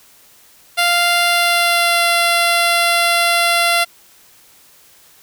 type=tone with pitch glide; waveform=10% pulse; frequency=696 to 687.2 Hz; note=F5 to F5; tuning=-6 to -28 cents; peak=-4 dBFS; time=0.77-3.85 s; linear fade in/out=20 ms; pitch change=-22 cents; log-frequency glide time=1.23-2.07 s; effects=white hiss -48 dBFS RMS until 5.22 s